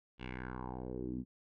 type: tone with low-pass filter sweep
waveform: 10% pulse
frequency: 62.8 Hz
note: B1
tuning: 30 cents sharp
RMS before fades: -42 dBFS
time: 0.18-1.25 s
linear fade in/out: 50 ms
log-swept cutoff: 3100 to 220 Hz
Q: 3.6
effects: none